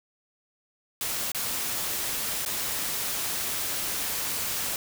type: noise with dropouts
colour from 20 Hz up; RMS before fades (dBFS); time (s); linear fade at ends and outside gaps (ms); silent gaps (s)
white; -30; 1.01-4.76; 1; 1.318-1.347 / 2.451-2.461
effects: none